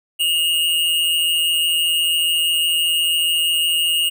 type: tone with amplitude modulation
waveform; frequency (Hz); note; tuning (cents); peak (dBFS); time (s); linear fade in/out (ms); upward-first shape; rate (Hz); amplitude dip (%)
square; 2851; F7; +35; -14; 0.19-4.1; 20; sine; 165; 50
effects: none